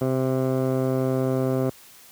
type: tone with low-pass filter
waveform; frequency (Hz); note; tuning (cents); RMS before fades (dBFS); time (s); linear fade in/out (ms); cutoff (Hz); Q
15% pulse; 130.81; C3; 0; -23; 0.01-1.7; 5; 780; 1.4
effects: white hiss -49 dBFS RMS until 2.11 s + high-pass 60 Hz 12 dB/octave